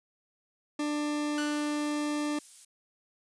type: tone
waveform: 40% pulse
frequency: 296.6 Hz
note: D4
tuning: 17 cents sharp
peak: -28 dBFS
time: 0.79-2.39 s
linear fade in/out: 5 ms
type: tone with exponential decay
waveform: sawtooth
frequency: 1480 Hz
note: F#6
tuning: in tune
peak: -30 dBFS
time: 1.38-2.17 s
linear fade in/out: 0 ms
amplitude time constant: 170 ms
type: noise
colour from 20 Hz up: violet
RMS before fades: -45 dBFS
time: 1.52-2.65 s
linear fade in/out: 5 ms
effects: resampled to 22050 Hz